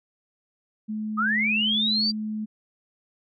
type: tone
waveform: sine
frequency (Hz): 215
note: A3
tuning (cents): -40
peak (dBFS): -27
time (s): 0.88-2.46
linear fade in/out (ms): 20
type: linear sweep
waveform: sine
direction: up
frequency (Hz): 1201 to 4742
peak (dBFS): -21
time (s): 1.17-2.12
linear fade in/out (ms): 20
effects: none